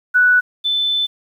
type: tone pair in turn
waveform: sine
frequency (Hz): 1480 / 3520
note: F#6 / A7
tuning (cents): 0 / 0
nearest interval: octave + minor third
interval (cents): 1500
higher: second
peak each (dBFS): -9 / -15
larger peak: first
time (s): 0.14-0.41 / 0.64-1.07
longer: second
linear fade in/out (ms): 20
effects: 8-bit